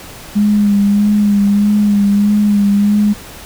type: tone with vibrato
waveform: sine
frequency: 205 Hz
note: G#3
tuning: 22 cents flat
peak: -8 dBFS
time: 0.35-3.14 s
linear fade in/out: 20 ms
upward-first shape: sine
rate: 1.6 Hz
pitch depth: 31 cents each way
effects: pink hiss -33 dBFS RMS until 3.45 s